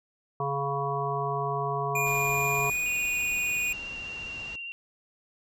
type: harmonic tone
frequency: 140 Hz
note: C#3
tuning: 18 cents sharp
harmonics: 1 / 3 / 5 / 7 / 8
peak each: -33 / -33 / -33 / -33 / -33 dBFS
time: 0.4-2.7 s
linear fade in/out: 2 ms
type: tone with pitch glide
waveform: square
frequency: 2427 to 2469 Hz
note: D#7 to D#7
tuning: -44 to -14 cents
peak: -27 dBFS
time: 1.95-3.73 s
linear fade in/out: 5 ms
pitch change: +30 cents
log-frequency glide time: 2.57-2.77 s
type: low-pass noise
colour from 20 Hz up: pink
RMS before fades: -46 dBFS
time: 2.06-4.56 s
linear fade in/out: 5 ms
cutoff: 7000 Hz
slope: 48 dB/octave
type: tone with vibrato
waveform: sine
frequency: 2761 Hz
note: F7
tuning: 20 cents flat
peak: -35 dBFS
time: 2.86-4.72 s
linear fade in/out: 0 ms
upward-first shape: triangle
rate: 15 Hz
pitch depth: 22 cents each way
effects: none